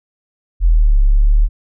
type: exponential two-way sweep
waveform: sine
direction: down then up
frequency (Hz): 43.51 to 34.65 to 37.74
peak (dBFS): -7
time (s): 0.6-1.49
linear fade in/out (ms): 50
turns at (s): 0.98
effects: none